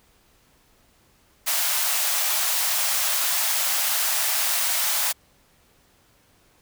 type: high-pass noise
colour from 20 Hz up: white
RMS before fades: -23 dBFS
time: 1.46-5.13 s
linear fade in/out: 20 ms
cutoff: 600 Hz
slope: 48 dB/octave
effects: pink hiss -60 dBFS RMS until 6.61 s